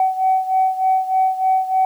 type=beating tone pair; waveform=sine; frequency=755 / 758.3 Hz; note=F#5 / F#5; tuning=+35 / +42 cents; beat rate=3.3 Hz; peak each=-15 / -19 dBFS; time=0-1.85 s; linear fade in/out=2 ms; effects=tanh soft clip ceiling -8 dBFS + 8-bit